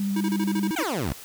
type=tone with vibrato; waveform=sine; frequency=198.4 Hz; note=G3; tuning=21 cents sharp; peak=-23 dBFS; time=0-0.71 s; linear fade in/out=2 ms; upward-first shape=triangle; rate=15 Hz; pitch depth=23 cents each way
type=tone bursts; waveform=square; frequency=319.1 Hz; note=D#4; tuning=44 cents sharp; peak=-26 dBFS; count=9; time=0.16-0.832 s; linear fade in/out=5 ms; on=48 ms; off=30 ms
type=exponential sweep; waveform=15% pulse; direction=down; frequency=830.6 to 55 Hz; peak=-19 dBFS; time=0.76-1.13 s; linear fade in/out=5 ms
effects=white hiss -43 dBFS RMS until 1.24 s